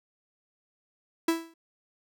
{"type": "tone with exponential decay", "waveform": "45% pulse", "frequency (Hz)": 329.6, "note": "E4", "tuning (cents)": 0, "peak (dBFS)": -20, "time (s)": [1.28, 1.54], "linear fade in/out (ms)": 5, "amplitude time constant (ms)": 56, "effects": []}